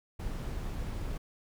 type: noise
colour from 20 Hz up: brown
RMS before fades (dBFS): -36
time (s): 0.19-1.18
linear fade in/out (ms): 10
effects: none